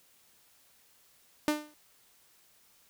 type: tone with exponential decay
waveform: sawtooth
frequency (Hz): 300.2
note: D4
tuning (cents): +38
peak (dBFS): -19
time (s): 1.48-1.74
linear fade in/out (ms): 0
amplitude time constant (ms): 56
effects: white hiss -64 dBFS RMS until 2.89 s